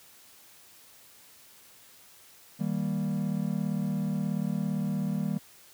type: chord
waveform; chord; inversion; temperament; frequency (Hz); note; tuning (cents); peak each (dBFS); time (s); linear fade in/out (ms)
triangle; Eb major; none; equal with one note detuned; 157.83 / 196 / 233.1; Eb3 / G3 / Bb3; +25 / 0 / 0; -30 / -28 / -32; 2.59-5.39; 20
effects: white hiss -55 dBFS RMS until 5.73 s + high-pass 60 Hz 12 dB/octave